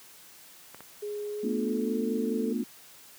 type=clicks; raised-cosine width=0.5 ms; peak=-29 dBFS; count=2; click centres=0.746 / 0.806 s
type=tone with pitch glide; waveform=sine; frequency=415.3 to 442.5 Hz; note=G#4 to A4; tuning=0 to +10 cents; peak=-32 dBFS; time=1.02-2.53 s; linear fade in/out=10 ms; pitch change=+110 cents; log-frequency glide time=1.3-2.02 s
type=chord; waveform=sine; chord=B half-diminished seventh; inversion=third; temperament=just; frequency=222.2 / 246.9 / 296.3 / 355.6 Hz; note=A3 / B3 / D4 / F4; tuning=+17 / 0 / +15 / +31 cents; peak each=-31 / -31 / -36 / -37 dBFS; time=1.43-2.64 s; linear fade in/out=10 ms
effects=white hiss -52 dBFS RMS until 3.18 s + high-pass 100 Hz 12 dB/octave